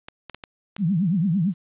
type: clicks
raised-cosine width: 0.2 ms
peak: -18 dBFS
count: 5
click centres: 0.085 / 0.297 / 0.346 / 0.438 / 0.765 s
type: tone with vibrato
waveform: sine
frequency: 180 Hz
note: F#3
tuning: 47 cents flat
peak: -18 dBFS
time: 0.78-1.54 s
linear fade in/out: 50 ms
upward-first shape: triangle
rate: 8.9 Hz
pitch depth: 300 cents each way
effects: resampled to 8000 Hz + 10-bit